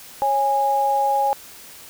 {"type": "tone pair together", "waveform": "sine", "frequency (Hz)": [550, 824.1], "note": ["C#5", "G#5"], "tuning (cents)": [-14, -14], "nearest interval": "perfect fifth", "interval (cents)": 700, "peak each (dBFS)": [-24, -17], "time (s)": [0.22, 1.33], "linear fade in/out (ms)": 0, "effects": ["white hiss -42 dBFS RMS until 1.89 s"]}